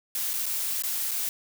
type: noise with dropouts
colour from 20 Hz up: blue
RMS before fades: -29 dBFS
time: 0.15-1.29 s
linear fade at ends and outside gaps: 1 ms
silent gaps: 0.333-0.337 / 0.458-0.464 / 0.822-0.836 / 1.111-1.115 s
effects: none